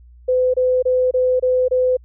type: tone bursts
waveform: sine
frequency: 507 Hz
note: B4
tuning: 45 cents sharp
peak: -13 dBFS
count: 6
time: 0.28-1.97 s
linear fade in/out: 10 ms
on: 260 ms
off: 26 ms
effects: added 60 Hz sine -42 dBFS peak until 2.04 s